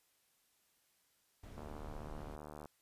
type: noise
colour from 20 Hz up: brown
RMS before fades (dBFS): -49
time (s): 1.43-2.36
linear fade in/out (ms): 5
type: click train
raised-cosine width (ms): 1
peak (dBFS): -35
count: 82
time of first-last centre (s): 1.58-2.657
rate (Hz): 75.2
effects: white hiss -75 dBFS RMS until 2.81 s + resampled to 32000 Hz